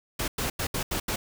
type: noise bursts at uneven times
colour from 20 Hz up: pink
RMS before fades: -29 dBFS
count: 6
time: 0.19-0.28 / 0.38-0.5 / 0.59-0.67 / 0.74-0.83 / 0.91-1 / 1.08-1.16 s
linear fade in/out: 5 ms
effects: none